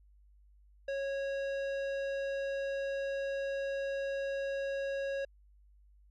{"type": "tone with tanh clipping", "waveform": "triangle", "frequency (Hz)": 550, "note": "C#5", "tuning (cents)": -14, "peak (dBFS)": -35, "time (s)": [0.88, 5.25], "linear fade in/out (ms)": 5, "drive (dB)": 18, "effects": ["added 50 Hz sine -59 dBFS peak until 6.1 s"]}